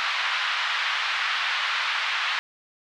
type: band-pass noise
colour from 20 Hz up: pink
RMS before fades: -26 dBFS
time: 0-2.39 s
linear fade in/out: 0 ms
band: 1100 to 3800 Hz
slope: 24 dB/octave
effects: none